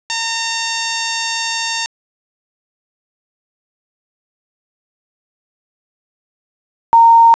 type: tone pair in turn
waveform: 5% pulse / sine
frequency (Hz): 913 / 921.5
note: A#5 / A#5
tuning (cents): -36 / -20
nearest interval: unison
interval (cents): 16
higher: second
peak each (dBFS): -4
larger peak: neither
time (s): 0.1-1.86 / 6.93-7.34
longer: first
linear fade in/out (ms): 0
effects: resampled to 16000 Hz + 7-bit